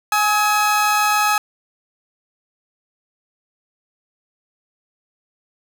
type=tone pair together; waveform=30% pulse; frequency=835.1 / 1276 Hz; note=G#5 / D#6; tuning=+9 / +43 cents; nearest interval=perfect fifth; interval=734 cents; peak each=-15 dBFS; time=0.12-1.38 s; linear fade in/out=2 ms; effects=none